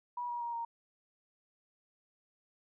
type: tone with pitch steps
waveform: sine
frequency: 970 / 956.6 / 943.5 / 930.5 Hz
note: B5 / A#5 / A#5 / A#5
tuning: -31 / +44 / +21 / -3 cents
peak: -35 dBFS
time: 0.17-0.65 s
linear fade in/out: 5 ms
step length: 120 ms
effects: none